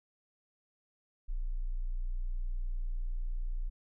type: tone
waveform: sine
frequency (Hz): 29.78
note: A#0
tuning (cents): +38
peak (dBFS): -31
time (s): 1.28-3.7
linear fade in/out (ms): 20
effects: none